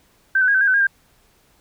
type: tone with pitch steps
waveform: sine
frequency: 1557 / 1508 / 1634 / 1533 / 1625 / 1518 / 1622 / 1590 Hz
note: G6 / F#6 / G#6 / G6 / G#6 / F#6 / G#6 / G6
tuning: -12 / +32 / -29 / -39 / -38 / +44 / -41 / +24 cents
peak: -13 dBFS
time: 0.35-0.87 s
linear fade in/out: 5 ms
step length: 65 ms
effects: pink hiss -58 dBFS RMS until 1.6 s